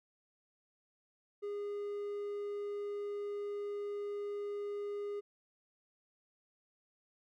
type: tone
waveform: triangle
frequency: 409.3 Hz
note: G#4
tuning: 25 cents flat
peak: -35 dBFS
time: 1.42-5.21 s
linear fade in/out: 20 ms
effects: none